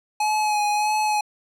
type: tone with vibrato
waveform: square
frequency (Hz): 844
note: G#5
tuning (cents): +28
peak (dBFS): -20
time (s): 0.2-1.21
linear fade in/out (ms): 5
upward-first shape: sine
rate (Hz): 1.6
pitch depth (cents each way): 25
effects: low-pass 11000 Hz 12 dB/octave